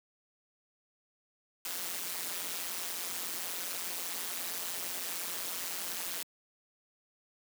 white noise with amplitude modulation, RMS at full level -34 dBFS, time 1.65-6.23 s, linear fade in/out 2 ms, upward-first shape sine, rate 176 Hz, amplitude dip 85%, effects high-pass 200 Hz 12 dB/octave

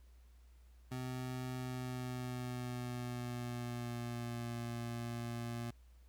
25% pulse tone with pitch glide, 127.4 to 118.18 Hz, C3 to A#2, -46 to +24 cents, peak -36 dBFS, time 0.91-5.71 s, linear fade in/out 10 ms, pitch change -130 cents, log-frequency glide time 1.55-4.56 s, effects added 60 Hz sine -58 dBFS peak until 6.08 s + pink hiss -74 dBFS RMS until 6.08 s

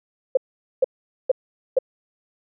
sine tone bursts, 523.3 Hz, C5, in tune, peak -12 dBFS, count 4, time 0.35-1.788 s, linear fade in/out 5 ms, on 22 ms, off 450 ms, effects none

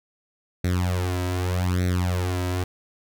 sawtooth tone with flanger, 90.4 Hz, F#2, 40 cents flat, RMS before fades -24 dBFS, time 0.64-2.64 s, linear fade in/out 5 ms, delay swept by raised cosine 0.5 to 3.1 ms, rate 0.83 Hz, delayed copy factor +0.9, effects none

